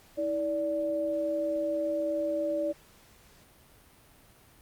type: tone pair together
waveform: sine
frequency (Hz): 321.7 / 582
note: E4 / D5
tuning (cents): -42 / -16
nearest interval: minor seventh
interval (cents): 1026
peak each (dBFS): -33 / -28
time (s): 0.17-2.73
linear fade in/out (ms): 20
effects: pink hiss -58 dBFS RMS until 4.61 s + Opus 48 kbps